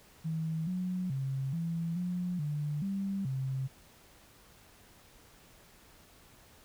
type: tone with pitch steps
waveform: sine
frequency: 160.4 / 182.7 / 134.7 / 166.7 / 178.7 / 148 / 195.9 / 132.9 Hz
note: E3 / F#3 / C#3 / E3 / F3 / D3 / G3 / C3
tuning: -47 / -22 / -49 / +20 / +40 / +14 / -1 / +27 cents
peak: -31 dBFS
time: 0.24-3.68 s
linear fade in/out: 20 ms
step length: 430 ms
effects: pink hiss -59 dBFS RMS until 6.64 s